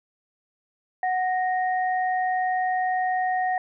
sine tone pair together, 739.4 / 1861 Hz, F#5 / A#6, -1 / -3 cents, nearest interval octave + major third, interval 1598 cents, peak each -22 / -30 dBFS, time 1.03-3.58 s, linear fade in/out 2 ms, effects none

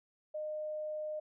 sine tone, 612 Hz, D#5, 29 cents flat, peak -36 dBFS, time 0.34-1.2 s, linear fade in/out 10 ms, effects none

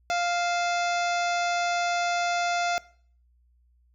harmonic tone with a mistuned harmonic, 698.5 Hz, F5, in tune, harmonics 1 / 2 / 3 / 4 / 5 / 6 / 7 / 8 / 9 / 10, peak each -25 / -31 / -35 / -37 / -39 / -41 / -42 / -43 / -44 / -45 dBFS, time 0.1-2.78 s, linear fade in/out 0 ms, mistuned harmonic 4, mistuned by -120 cents, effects noise-tail reverb RT60 0.5 s tail -20 dB re dry + added 60 Hz sine -60 dBFS peak until 3.94 s

